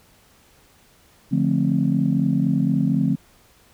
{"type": "chord", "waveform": "sine", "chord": "D minor seventh", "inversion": "none", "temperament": "just", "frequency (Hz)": [146.83, 176.2, 220.2, 264.3], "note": ["D3", "F3", "A3", "C4"], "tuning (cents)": [0, 16, 2, 18], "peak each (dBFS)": -22, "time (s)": [1.31, 3.16], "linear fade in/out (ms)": 20, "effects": ["tanh soft clip ceiling -7 dBFS", "pink hiss -55 dBFS RMS until 3.73 s"]}